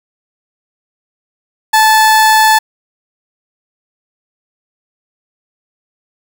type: tone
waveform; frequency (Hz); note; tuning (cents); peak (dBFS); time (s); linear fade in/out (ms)
30% pulse; 872; A5; -16; -3; 1.73-2.59; 10
effects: none